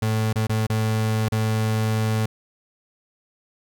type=tone with dropouts; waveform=35% pulse; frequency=109.8 Hz; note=A2; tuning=3 cents flat; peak=-18 dBFS; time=0.02-2.26 s; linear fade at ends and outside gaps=5 ms; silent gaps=0.33-0.357 / 0.47-0.494 / 0.668-0.698 / 1.286-1.321 s; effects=none